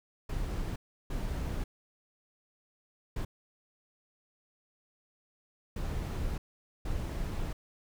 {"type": "noise bursts at uneven times", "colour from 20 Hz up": "brown", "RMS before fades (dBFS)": -34, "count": 5, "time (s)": [[0.29, 0.76], [1.1, 1.64], [3.16, 3.25], [5.76, 6.38], [6.85, 7.53]], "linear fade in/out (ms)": 5, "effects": []}